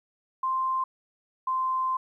sine tone pair in turn, 1046.5 / 1039.9 Hz, C6 / C6, 0 / -11 cents, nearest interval unison, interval 11 cents, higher first, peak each -24 dBFS, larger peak neither, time 0.43-0.84 / 1.47-1.97 s, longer second, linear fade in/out 5 ms, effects 11-bit

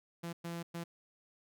sawtooth tone bursts at uneven times, 169.6 Hz, E3, 50 cents sharp, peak -35 dBFS, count 3, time 0.23-0.33 / 0.44-0.63 / 0.74-0.84 s, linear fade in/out 10 ms, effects none

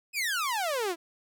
sawtooth exponential sweep, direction down, 2602 to 320 Hz, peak -24 dBFS, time 0.13-0.96 s, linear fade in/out 50 ms, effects none

